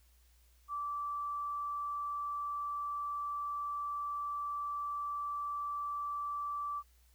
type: tone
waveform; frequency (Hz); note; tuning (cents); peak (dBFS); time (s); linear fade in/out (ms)
sine; 1163; D6; -17; -35; 0.68-6.83; 50
effects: added 60 Hz sine -63 dBFS peak until 7.14 s + white hiss -71 dBFS RMS until 7.14 s